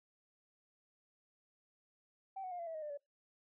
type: tone with pitch steps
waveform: sine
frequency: 773 / 740.7 / 709.7 / 680 / 651.5 / 624.3 / 598.1 / 573.1 Hz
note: G5 / F#5 / F5 / F5 / E5 / D#5 / D5 / D5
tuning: -24 / +2 / +28 / -46 / -20 / +6 / +31 / -42 cents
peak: -40 dBFS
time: 2.36-2.976 s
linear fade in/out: 10 ms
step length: 77 ms
effects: noise-tail reverb RT60 0.2 s tail -25 dB re dry + tanh soft clip ceiling -36 dBFS